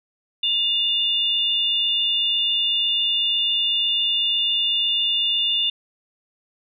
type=tone pair together; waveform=sine; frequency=2838 / 3546 Hz; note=F7 / A7; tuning=+27 / +13 cents; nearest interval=major third; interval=386 cents; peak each=-21 dBFS; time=0.43-5.7 s; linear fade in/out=5 ms; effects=none